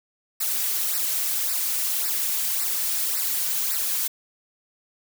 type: noise with flanger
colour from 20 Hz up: blue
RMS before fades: -25 dBFS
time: 0.4-4.08 s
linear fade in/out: 10 ms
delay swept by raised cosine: 0.3 to 3.8 ms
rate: 1.8 Hz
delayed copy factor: -0.95
effects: none